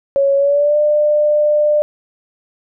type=tone with pitch glide; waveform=sine; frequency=554.4 to 597.6 Hz; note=C#5 to D5; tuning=0 to +30 cents; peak=-10 dBFS; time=0.16-1.82 s; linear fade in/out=0 ms; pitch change=+130 cents; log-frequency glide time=0.36-0.77 s; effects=none